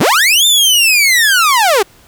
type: linear two-way sweep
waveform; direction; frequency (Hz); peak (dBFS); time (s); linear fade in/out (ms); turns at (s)
sawtooth; up then down; 87.31 to 3622 to 360.2; -4; 0-1.83; 10; 0.46
effects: pink hiss -45 dBFS RMS until 2.07 s